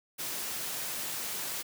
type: noise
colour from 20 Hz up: white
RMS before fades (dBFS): -36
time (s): 0.18-1.63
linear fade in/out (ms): 20
effects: high-pass 100 Hz 12 dB/octave